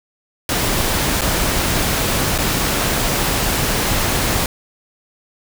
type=noise with dropouts; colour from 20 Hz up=pink; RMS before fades=-18 dBFS; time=0.49-4.46 s; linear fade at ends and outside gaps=1 ms; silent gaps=1.21-1.217 / 2.379-2.386 s; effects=none